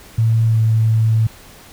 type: tone with pitch glide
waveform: sine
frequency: 112.9 to 111.28 Hz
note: A2 to A2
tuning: +45 to +20 cents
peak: -11 dBFS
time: 0.18-1.27 s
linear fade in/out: 5 ms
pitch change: -25 cents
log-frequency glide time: 0.47-0.58 s
effects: pink hiss -42 dBFS RMS until 1.72 s